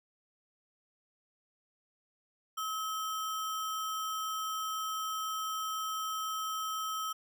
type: tone with sample-and-hold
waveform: sine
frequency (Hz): 1286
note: E6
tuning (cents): -43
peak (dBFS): -33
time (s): 2.57-7.13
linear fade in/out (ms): 10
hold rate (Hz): 4410
effects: none